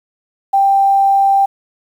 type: tone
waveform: sine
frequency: 787 Hz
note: G5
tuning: 7 cents sharp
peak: -8 dBFS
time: 0.53-1.46 s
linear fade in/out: 10 ms
effects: 7-bit